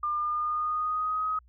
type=tone with pitch glide; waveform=sine; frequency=1200 to 1263.3 Hz; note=D6 to D#6; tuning=+37 to +26 cents; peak=-26 dBFS; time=0.03-1.39 s; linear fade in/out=5 ms; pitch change=+89 cents; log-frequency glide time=0.14-1.26 s; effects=added 60 Hz sine -55 dBFS peak until 1.48 s